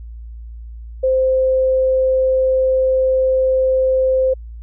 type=tone; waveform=sine; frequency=521 Hz; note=C5; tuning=7 cents flat; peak=-12 dBFS; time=1.03-4.34 s; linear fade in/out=10 ms; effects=added 57 Hz sine -30 dBFS peak until 4.62 s